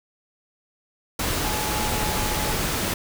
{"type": "tone in noise", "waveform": "sine", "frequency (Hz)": 850, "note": "G#5", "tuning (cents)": 40, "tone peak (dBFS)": -31, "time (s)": [1.44, 2.52], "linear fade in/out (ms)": 5, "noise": "pink", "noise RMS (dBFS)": -25, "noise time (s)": [1.19, 2.94], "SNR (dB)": -9, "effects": []}